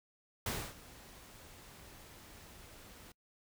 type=noise with ADSR envelope; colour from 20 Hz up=pink; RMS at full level=-36 dBFS; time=0.46-3.12 s; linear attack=3 ms; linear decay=270 ms; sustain=-19 dB; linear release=3 ms; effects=noise-tail reverb RT60 0.1 s tail -26 dB re dry